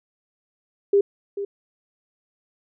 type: tone with echo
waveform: sine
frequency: 401 Hz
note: G4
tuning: 39 cents sharp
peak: -13 dBFS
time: 0.93-1.01 s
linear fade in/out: 5 ms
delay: 440 ms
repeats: 1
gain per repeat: -12 dB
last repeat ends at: 1.45 s
effects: none